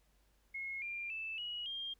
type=tone with pitch steps; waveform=sine; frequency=2166 / 2389 / 2636 / 2908 / 3208 Hz; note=C#7 / D7 / E7 / F#7 / G7; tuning=-41 / +29 / -1 / -31 / +39 cents; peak=-39 dBFS; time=0.54-1.94 s; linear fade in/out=10 ms; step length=280 ms; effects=added 50 Hz sine -70 dBFS peak until 1.99 s + pink hiss -75 dBFS RMS until 1.99 s